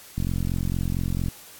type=click train; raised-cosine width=5 ms; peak=-14 dBFS; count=50; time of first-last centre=0.18-1.284 s; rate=44.4 Hz; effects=white hiss -46 dBFS RMS until 1.59 s + AAC 64 kbps